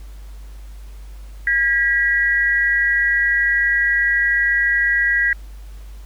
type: tone pair together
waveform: sine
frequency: 1627 / 1938.9 Hz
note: G#6 / B6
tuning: -36 / -32 cents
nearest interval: minor third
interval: 304 cents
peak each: -18 / -16 dBFS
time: 1.47-5.33 s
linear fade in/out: 2 ms
effects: added 50 Hz sine -33 dBFS peak until 6.05 s + pink hiss -51 dBFS RMS until 6.05 s